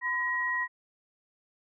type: tone pair together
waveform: sine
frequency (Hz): 1014.7 / 1900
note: B5 / A#6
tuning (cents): +47 / +33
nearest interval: major seventh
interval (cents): 1086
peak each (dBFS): -33 / -28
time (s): 0.01-0.68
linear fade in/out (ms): 50
effects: none